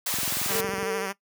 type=high-pass noise; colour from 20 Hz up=white; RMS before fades=-28 dBFS; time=0.06-0.61 s; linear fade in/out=5 ms; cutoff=540 Hz; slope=24 dB/octave
type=click train; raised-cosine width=3 ms; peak=-23 dBFS; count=16; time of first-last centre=0.14-0.828 s; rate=21.8 Hz
type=tone with vibrato; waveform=5% pulse; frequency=194.7 Hz; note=G3; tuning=12 cents flat; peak=-18 dBFS; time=0.48-1.13 s; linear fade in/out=20 ms; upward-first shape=sine; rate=13 Hz; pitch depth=41 cents each way
type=tone with tremolo; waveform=sine; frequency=449.6 Hz; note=A4; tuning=37 cents sharp; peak=-25 dBFS; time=0.5-1.1 s; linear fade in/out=50 ms; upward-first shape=triangle; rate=3 Hz; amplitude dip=65%
effects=noise-tail reverb RT60 0.1 s tail -19 dB re dry + high-pass 100 Hz 12 dB/octave